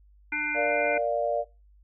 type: harmonic tone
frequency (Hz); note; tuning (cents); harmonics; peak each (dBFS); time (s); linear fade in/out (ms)
298.9; D4; +31; 1 / 3 / 5 / 7 / 8; -38 / -39 / -32 / -31 / -31; 0.32-0.98; 5
type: chord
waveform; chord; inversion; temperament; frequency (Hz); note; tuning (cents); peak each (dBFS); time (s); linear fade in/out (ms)
sine; Bb major; none; equal; 466.2 / 587.3 / 698.5; Bb4 / D5 / F5; 0 / 0 / 0; -31 / -26 / -29; 0.54-1.45; 50
effects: noise-tail reverb RT60 0.3 s tail -23 dB re dry + added 50 Hz sine -54 dBFS peak until 1.83 s